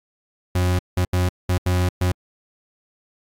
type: tone bursts at uneven times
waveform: 40% pulse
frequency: 90.3 Hz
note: F#2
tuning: 42 cents flat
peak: -16 dBFS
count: 6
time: 0.55-0.79 / 0.97-1.05 / 1.13-1.29 / 1.49-1.58 / 1.66-1.89 / 2.01-2.12 s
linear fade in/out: 5 ms
effects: AAC 48 kbps